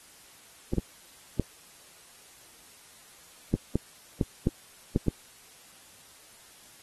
clicks, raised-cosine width 3 ms, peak -11 dBFS, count 9, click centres 0.735 / 0.783 / 1.397 / 3.54 / 3.756 / 4.212 / 4.471 / 4.961 / 5.083 s, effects white hiss -54 dBFS RMS until 6.82 s + AAC 32 kbps

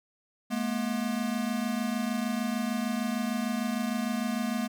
square tone pair together, 213.1 / 239.7 Hz, G#3 / A#3, +45 / +48 cents, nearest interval major second, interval 203 cents, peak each -32 / -31 dBFS, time 0.5-4.68 s, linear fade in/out 20 ms, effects none

